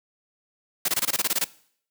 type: noise bursts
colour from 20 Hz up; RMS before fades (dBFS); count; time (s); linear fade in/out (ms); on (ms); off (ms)
white; -23; 11; 0.85-1.444; 5; 34; 22
effects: noise-tail reverb RT60 0.6 s tail -20 dB re dry + high-pass 150 Hz 12 dB/octave